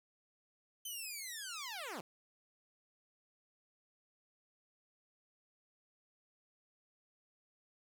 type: linear sweep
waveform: 10% pulse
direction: down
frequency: 3100 to 146.83 Hz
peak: -34 dBFS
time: 0.85-2.01 s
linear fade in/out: 5 ms
effects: none